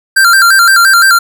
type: tone with vibrato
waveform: square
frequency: 1474 Hz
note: F#6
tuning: 7 cents flat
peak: -4 dBFS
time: 0.16-1.19 s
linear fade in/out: 10 ms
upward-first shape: square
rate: 5.8 Hz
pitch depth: 110 cents each way
effects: none